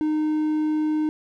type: tone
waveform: triangle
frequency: 307.4 Hz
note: D#4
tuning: 21 cents flat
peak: -18 dBFS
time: 0.01-1.09 s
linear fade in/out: 0 ms
effects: none